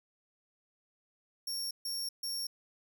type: tone bursts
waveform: sawtooth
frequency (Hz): 5510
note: F8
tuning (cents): -24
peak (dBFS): -32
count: 3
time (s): 1.47-2.47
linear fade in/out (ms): 5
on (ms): 240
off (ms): 140
effects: 12-bit